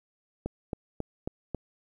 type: click train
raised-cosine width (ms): 2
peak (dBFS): -18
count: 5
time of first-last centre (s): 0.46-1.547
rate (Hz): 3.68
effects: 10-bit